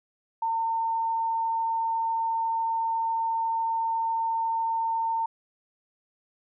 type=tone; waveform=sine; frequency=907 Hz; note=A#5; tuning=48 cents flat; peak=-24 dBFS; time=0.42-5.26 s; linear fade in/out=5 ms; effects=none